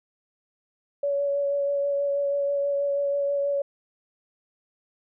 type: tone with vibrato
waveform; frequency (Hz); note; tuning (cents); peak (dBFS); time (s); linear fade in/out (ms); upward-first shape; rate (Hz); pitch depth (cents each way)
sine; 565; C#5; +33; -22; 1.03-3.62; 5; sine; 6.2; 14
effects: none